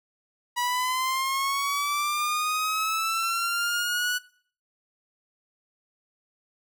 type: linear sweep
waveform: sawtooth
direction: up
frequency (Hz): 969 to 1480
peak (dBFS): -21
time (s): 0.56-4.19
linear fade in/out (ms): 20
effects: noise-tail reverb RT60 0.5 s tail -20 dB re dry